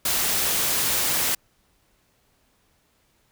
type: noise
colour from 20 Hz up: white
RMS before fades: -23 dBFS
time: 0.05-1.35 s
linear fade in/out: 5 ms
effects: pink hiss -65 dBFS RMS until 3.31 s